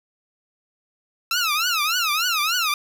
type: tone with vibrato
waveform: 15% pulse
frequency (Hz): 1318.5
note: E6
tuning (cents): 0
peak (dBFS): -13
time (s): 1.31-2.74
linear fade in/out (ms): 2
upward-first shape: triangle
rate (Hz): 3.4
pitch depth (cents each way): 230
effects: none